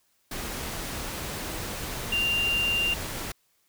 sine tone in noise, 2785 Hz, F7, 5 cents flat, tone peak -23 dBFS, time 2.12-2.94 s, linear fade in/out 5 ms, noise pink, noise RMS -34 dBFS, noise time 0.31-3.32 s, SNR +8 dB, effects white hiss -69 dBFS RMS until 3.68 s

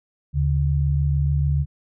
sine tone pair together, 75.3 / 142.15 Hz, D2 / C#3, +44 / +44 cents, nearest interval major seventh, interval 1100 cents, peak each -20 dBFS, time 0.33-1.66 s, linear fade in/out 50 ms, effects none

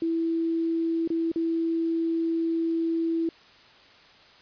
sine tone with dropouts, 329.9 Hz, E4, 1 cent sharp, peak -23 dBFS, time 0.02-3.29 s, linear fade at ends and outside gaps 2 ms, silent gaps 1.076-1.102 / 1.317-1.359 s, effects white hiss -53 dBFS RMS until 4.41 s + resampled to 11025 Hz

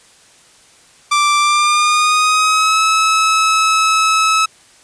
sawtooth tone with pitch glide, 1174.7 to 1295.9 Hz, D6 to E6, 0 to -30 cents, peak -7 dBFS, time 1.11-4.46 s, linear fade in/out 10 ms, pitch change +170 cents, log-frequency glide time 1.39-2.81 s, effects white hiss -47 dBFS RMS until 4.83 s + resampled to 22050 Hz

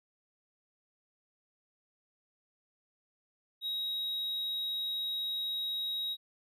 triangle tone, 3806 Hz, A#7, 35 cents sharp, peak -31 dBFS, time 3.61-6.17 s, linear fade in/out 50 ms, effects none

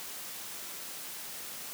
white high-pass noise, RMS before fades -42 dBFS, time 0-1.73 s, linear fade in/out 0 ms, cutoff 130 Hz, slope 12 dB/octave, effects none

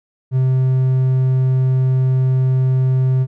triangle tone, 130 Hz, C3, 11 cents flat, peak -10 dBFS, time 0.31-3.27 s, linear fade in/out 50 ms, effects none

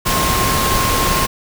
sine tone in noise, 1067 Hz, C6, 34 cents sharp, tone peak -19 dBFS, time 0.05-1.27 s, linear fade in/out 20 ms, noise pink, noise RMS -17 dBFS, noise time 0.05-1.27 s, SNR -5 dB, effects none

